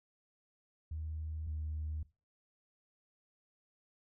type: tone pair in turn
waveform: sine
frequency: 78.3 / 77.13 Hz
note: D#2 / D#2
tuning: +11 / -15 cents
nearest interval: unison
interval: 26 cents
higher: first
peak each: -37 / -35 dBFS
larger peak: second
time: 0.91-1.47 / 1.47-2.03 s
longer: neither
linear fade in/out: 5 ms
effects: noise-tail reverb RT60 0.3 s tail -20 dB re dry + tanh soft clip ceiling -32 dBFS